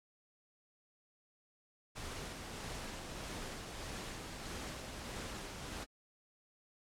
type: noise with tremolo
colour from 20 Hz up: pink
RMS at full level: -44 dBFS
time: 1.95-5.85 s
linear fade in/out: 20 ms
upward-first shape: sine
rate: 1.6 Hz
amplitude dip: 30%
effects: low-pass 9000 Hz 12 dB/octave + AAC 64 kbps